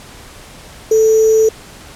sine tone with sample-and-hold, 440 Hz, A4, in tune, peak -7 dBFS, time 0.91-1.49 s, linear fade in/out 5 ms, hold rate 6300 Hz, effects pink hiss -37 dBFS RMS until 1.95 s + low-pass 11000 Hz 12 dB/octave

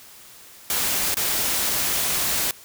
white noise with dropouts, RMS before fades -23 dBFS, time 0.7-2.51 s, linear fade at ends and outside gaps 1 ms, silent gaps 1.143-1.169 s, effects white hiss -46 dBFS RMS until 2.64 s

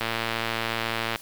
click train, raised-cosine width 0.3 ms, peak -10 dBFS, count 132, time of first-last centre 0.01-1.159 s, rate 114 Hz, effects white hiss -46 dBFS RMS until 1.21 s

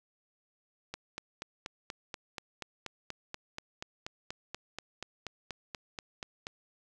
click train, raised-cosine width 0.2 ms, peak -21 dBFS, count 24, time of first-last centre 0.94-6.469 s, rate 4.16 Hz, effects none

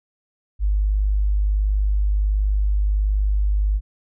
sine tone, 50.7 Hz, G#1, 41 cents flat, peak -16 dBFS, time 0.59-3.81 s, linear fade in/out 50 ms, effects none

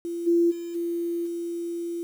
sine tone with level steps, 341.2 Hz, F4, 40 cents flat, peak -28 / -17 / -31 / -25 / -28 dBFS, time 0.05-2.03 s, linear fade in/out 0 ms, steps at 0.26 / 0.5 / 0.74 / 1.25 s, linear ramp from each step 20 ms, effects 8-bit

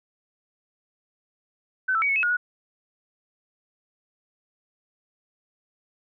sine tone with pitch steps, 1521 / 1324 / 2259 / 2203 / 2577 / 1438 / 1462 Hz, F#6 / E6 / C#7 / C#7 / E7 / F#6 / F#6, +47 / +7 / +32 / -11 / -40 / -50 / -21 cents, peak -20 dBFS, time 1.88-2.37 s, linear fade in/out 10 ms, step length 70 ms, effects none

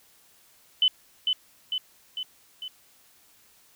sine tone with echo, 3022 Hz, F#7, 36 cents sharp, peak -17 dBFS, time 0.82-0.88 s, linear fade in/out 2 ms, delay 450 ms, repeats 4, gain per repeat -4 dB, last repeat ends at 2.68 s, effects white hiss -59 dBFS RMS until 3.75 s

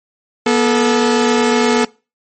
sawtooth tone pair together, 241.7 / 434.9 Hz, B3 / A4, -37 / -20 cents, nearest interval minor seventh, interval 1017 cents, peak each -10 dBFS, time 0.46-1.85 s, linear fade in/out 5 ms, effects noise-tail reverb RT60 0.3 s tail -22 dB re dry + MP3 32 kbps

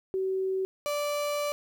sine / 35% pulse tone pair in turn, 380 / 584.8 Hz, F#4 / D5, +46 / -7 cents, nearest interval perfect fifth, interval 747 cents, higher second, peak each -26 dBFS, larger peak neither, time 0.14-0.65 / 0.86-1.52 s, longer second, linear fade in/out 0 ms, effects 11-bit

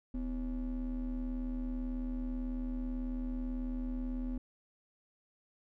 triangle ring-modulated tone, 146.1 Hz, D3, 9 cents flat, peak -29 dBFS, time 0.14-4.38 s, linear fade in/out 5 ms, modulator 107 Hz, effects none

